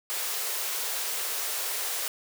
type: high-pass noise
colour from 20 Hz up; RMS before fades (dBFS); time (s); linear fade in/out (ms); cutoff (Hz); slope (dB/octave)
white; -31; 0.1-2.08; 0; 380; 48
effects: none